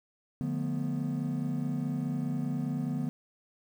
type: chord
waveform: triangle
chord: B half-diminished seventh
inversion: first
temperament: just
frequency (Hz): 148.16 / 177.8 / 222.2 / 246.9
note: D3 / F3 / A3 / B3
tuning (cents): +16 / +31 / +17 / 0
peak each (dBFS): -31 / -35 / -36 / -31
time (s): 0.41-3.09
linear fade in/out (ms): 0
effects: tanh soft clip ceiling -20 dBFS + 10-bit